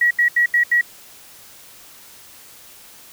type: tone bursts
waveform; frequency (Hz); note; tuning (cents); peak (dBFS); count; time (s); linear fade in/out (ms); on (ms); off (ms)
sine; 1918; A#6; +49; -12; 5; 0.01-0.812; 5; 98; 78
effects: white hiss -44 dBFS RMS until 3.12 s